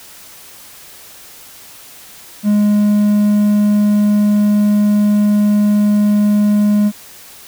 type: tone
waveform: triangle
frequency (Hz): 207.7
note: G#3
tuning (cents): 0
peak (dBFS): -7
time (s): 2.43-6.92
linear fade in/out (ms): 50
effects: white hiss -38 dBFS RMS until 7.47 s